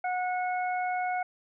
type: harmonic tone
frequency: 730 Hz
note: F#5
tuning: 24 cents flat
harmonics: 1 / 2 / 3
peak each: -28 / -37 / -38 dBFS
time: 0.04-1.23 s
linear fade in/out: 5 ms
effects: none